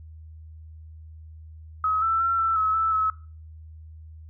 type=tone with pitch steps; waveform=sine; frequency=1276 / 1330 / 1351 / 1333 / 1288 / 1318 / 1291 Hz; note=D#6 / E6 / E6 / E6 / E6 / E6 / E6; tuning=+43 / +15 / +42 / +19 / -41 / -1 / -37 cents; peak=-20 dBFS; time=1.84-3.1 s; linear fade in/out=2 ms; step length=180 ms; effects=noise-tail reverb RT60 0.4 s tail -19 dB re dry + added 79 Hz sine -41 dBFS peak until 4.29 s